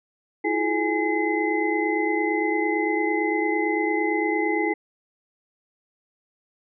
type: tone cluster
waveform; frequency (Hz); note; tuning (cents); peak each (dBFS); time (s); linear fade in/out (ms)
sine; 326.1 / 354.9 / 424 / 830 / 2044; E4 / F4 / G#4 / G#5 / C7; -19 / +28 / +36 / -1 / -41; -25 / -30 / -27 / -28 / -27; 0.44-4.74; 10
effects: none